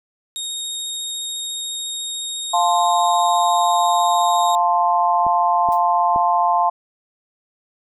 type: tone with vibrato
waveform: 25% pulse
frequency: 3729 Hz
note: A#7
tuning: in tune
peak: -20 dBFS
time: 0.36-4.55 s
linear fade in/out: 0 ms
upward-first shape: square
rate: 14 Hz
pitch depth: 9 cents each way
type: chord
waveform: sine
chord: F major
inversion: none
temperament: equal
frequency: 698.5 / 880 / 1046.5 Hz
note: F5 / A5 / C6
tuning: 0 / 0 / 0 cents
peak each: -18 / -18 / -19 dBFS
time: 2.53-6.7 s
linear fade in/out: 10 ms
type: clicks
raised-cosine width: 2 ms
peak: -19 / -19 / -17 dBFS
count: 3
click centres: 5.266 / 5.688 / 6.161 s
type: noise with exponential decay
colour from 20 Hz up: blue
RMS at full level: -35 dBFS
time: 5.72-5.84 s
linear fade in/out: 2 ms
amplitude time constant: 24 ms
effects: none